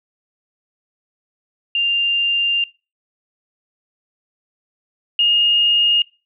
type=tone pair in turn; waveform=sine; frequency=2794 / 2846 Hz; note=F7 / F7; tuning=0 / +32 cents; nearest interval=unison; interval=32 cents; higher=second; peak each=-15 / -12 dBFS; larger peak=second; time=1.75-2.64 / 5.19-6.02 s; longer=first; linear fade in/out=2 ms; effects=noise-tail reverb RT60 0.3 s tail -22 dB re dry